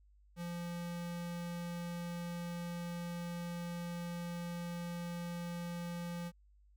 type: tone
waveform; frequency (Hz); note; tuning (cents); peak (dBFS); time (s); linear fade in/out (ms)
square; 172.7; F3; -19; -40; 0.36-6.32; 50
effects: added 50 Hz sine -62 dBFS peak until 6.76 s